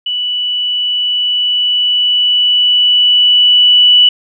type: tone with level ramp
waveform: sine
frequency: 2960 Hz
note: F#7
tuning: in tune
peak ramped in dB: -14 to -3 dBFS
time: 0.06-4.09 s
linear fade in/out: 5 ms
effects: none